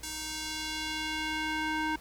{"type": "tone with band-pass filter sweep", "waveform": "square", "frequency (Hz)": 311.3, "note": "D#4", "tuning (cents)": 1, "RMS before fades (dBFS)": -34, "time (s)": [0.03, 1.96], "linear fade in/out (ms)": 5, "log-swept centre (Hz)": [7600, 1300], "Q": 0.95, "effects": ["added 60 Hz sine -49 dBFS peak until 2 s", "pink hiss -54 dBFS RMS until 2 s"]}